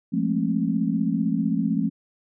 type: tone cluster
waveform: sine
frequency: 172.7 / 208.5 / 224.1 / 268.9 Hz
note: F3 / G#3 / A3 / C4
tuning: -19 / +7 / +32 / +47 cents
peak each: -26 dBFS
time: 0.12-1.9 s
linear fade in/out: 20 ms
effects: none